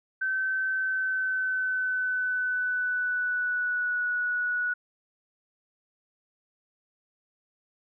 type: tone with pitch glide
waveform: sine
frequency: 1537 to 1467.6 Hz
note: G6 to F#6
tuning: -35 to -15 cents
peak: -25 dBFS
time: 0.21-4.74 s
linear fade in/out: 10 ms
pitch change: -80 cents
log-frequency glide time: 0.72-4.04 s
effects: none